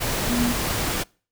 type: tone in noise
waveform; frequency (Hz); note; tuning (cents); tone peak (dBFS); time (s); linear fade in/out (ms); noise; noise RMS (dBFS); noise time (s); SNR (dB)
sine; 241.1; B3; -41; -21; 0.29-0.53; 20; pink; -25; 0-1.04; +1
effects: noise-tail reverb RT60 0.4 s tail -26 dB re dry